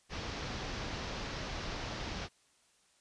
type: low-pass noise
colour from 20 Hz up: pink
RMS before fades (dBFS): -40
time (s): 0.09-2.29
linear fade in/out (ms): 50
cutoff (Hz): 6000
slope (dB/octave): 48
effects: white hiss -69 dBFS RMS until 3 s + resampled to 22050 Hz